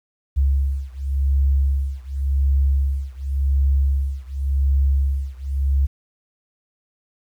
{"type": "beating tone pair", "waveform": "sine", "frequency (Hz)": [68.2, 69.1], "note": ["C#2", "C#2"], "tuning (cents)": [-28, -5], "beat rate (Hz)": 0.9, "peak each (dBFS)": [-19, -20], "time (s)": [0.36, 5.87], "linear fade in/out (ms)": 20, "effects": ["9-bit"]}